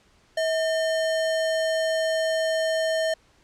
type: tone with sample-and-hold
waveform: sine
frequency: 643 Hz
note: E5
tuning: 43 cents flat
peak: -21 dBFS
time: 0.37-3.14 s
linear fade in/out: 5 ms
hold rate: 2450 Hz
effects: pink hiss -60 dBFS RMS until 3.43 s + low-pass 7000 Hz 12 dB/octave